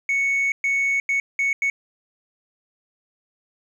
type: tone bursts at uneven times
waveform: sine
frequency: 2217 Hz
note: C#7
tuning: in tune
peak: -16 dBFS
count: 5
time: 0.09-0.52 / 0.64-1 / 1.09-1.2 / 1.39-1.53 / 1.62-1.7 s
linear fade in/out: 2 ms
effects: tanh soft clip ceiling -17 dBFS + 9-bit